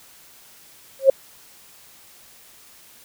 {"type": "tone with exponential growth", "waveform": "sine", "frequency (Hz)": 538, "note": "C5", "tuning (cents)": 48, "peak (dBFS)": -4, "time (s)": [0.99, 1.1], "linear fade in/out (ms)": 5, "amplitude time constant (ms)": 22, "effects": ["white hiss -49 dBFS RMS until 3.04 s"]}